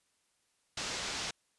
white low-pass noise, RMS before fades -38 dBFS, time 0.77-1.31 s, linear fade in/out 5 ms, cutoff 6500 Hz, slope 24 dB/octave, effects white hiss -75 dBFS RMS until 1.58 s + resampled to 24000 Hz

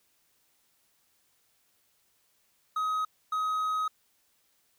triangle tone bursts at uneven times, 1264 Hz, D#6, 27 cents sharp, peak -25 dBFS, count 2, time 2.76-3.05 / 3.32-3.88 s, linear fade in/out 5 ms, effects white hiss -70 dBFS RMS until 4.78 s

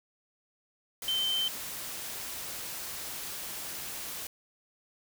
sine tone in noise, 3098 Hz, G7, 21 cents flat, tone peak -27 dBFS, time 1.08-1.48 s, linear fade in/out 2 ms, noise white, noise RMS -39 dBFS, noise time 1.02-4.27 s, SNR +9 dB, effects none

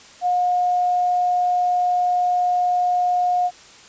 sine tone, 718 Hz, F5, 48 cents sharp, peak -16 dBFS, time 0.21-3.51 s, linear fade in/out 50 ms, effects white hiss -45 dBFS RMS until 3.88 s + resampled to 16000 Hz

